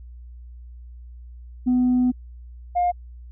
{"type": "tone pair in turn", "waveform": "sine", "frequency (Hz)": [250, 709.2], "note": ["B3", "F5"], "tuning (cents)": [21, 26], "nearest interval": "octave + tritone", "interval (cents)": 1805, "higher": "second", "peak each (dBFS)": [-14, -16], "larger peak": "first", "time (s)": [[1.66, 2.12], [2.75, 2.92]], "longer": "first", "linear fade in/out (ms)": 20, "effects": ["tanh soft clip ceiling -14 dBFS", "added 60 Hz sine -38 dBFS peak until 3.31 s"]}